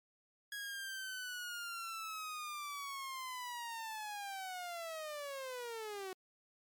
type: linear sweep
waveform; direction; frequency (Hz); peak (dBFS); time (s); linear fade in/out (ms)
sawtooth; down; 1661.2 to 367.7; -38; 0.52-6.13; 2
effects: MP3 96 kbps